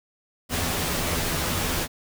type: noise with comb filter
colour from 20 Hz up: pink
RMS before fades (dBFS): -26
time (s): 0.49-1.88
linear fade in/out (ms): 50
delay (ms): 12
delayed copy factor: +0.55
effects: none